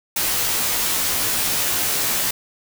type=noise with comb filter; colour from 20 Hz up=white; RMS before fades=-21 dBFS; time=0.16-2.31 s; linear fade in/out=5 ms; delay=15 ms; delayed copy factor=-0.95; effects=none